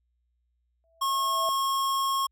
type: tone with exponential growth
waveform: sine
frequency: 659.3 Hz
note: E5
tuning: in tune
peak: -28 dBFS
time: 0.84-1.49 s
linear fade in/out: 0 ms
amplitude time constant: 140 ms
type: tone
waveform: square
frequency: 1086 Hz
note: C#6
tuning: 36 cents flat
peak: -25 dBFS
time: 1.01-2.27 s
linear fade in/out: 10 ms
effects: added 60 Hz sine -70 dBFS peak until 2.31 s